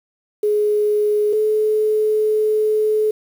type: tone pair in turn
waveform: sine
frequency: 419.3 / 429.3 Hz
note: G#4 / A4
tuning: +17 / -43 cents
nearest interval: unison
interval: 40 cents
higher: second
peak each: -14 dBFS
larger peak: neither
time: 0.43-1.33 / 1.33-3.11 s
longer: second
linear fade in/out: 5 ms
effects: 7-bit